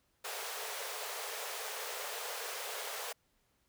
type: high-pass noise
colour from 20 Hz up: pink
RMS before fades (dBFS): -41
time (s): 0.24-3.13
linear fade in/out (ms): 10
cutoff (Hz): 410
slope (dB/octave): 96
effects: pink hiss -75 dBFS RMS until 3.68 s